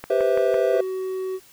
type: click train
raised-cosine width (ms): 0.5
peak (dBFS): -17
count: 4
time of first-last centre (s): 0.04-0.543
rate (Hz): 5.97
type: chord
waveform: triangle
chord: C major seventh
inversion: second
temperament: just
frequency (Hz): 392.4 / 490.5 / 523.3 / 654.1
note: G4 / B4 / C5 / E5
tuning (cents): +2 / -12 / 0 / -14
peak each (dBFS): -21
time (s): 0.1-0.81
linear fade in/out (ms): 5
type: tone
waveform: triangle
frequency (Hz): 375.9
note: F#4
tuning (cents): +27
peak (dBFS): -23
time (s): 0.71-1.4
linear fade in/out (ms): 50
effects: white hiss -52 dBFS RMS until 1.52 s